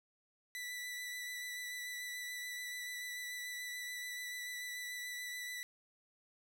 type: tone with vibrato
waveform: sawtooth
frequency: 1975.5 Hz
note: B6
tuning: in tune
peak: -38 dBFS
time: 0.55-5.63 s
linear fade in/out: 0 ms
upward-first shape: sine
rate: 6.9 Hz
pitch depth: 15 cents each way
effects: none